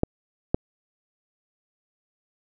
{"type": "clicks", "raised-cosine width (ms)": 2, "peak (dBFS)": -6, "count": 2, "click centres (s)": [0.034, 0.545], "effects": []}